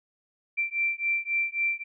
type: beating tone pair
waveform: sine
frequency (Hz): 2349 / 2352.7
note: D7 / D7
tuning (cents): 0 / +2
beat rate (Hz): 3.7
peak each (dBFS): -28 / -28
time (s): 0.57-1.84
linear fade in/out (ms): 20
effects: none